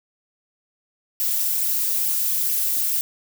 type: noise with flanger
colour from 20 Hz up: violet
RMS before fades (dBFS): -22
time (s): 1.2-3.01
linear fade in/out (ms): 0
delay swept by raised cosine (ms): 0.36 to 6.26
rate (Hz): 2.3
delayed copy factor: +0.6
effects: none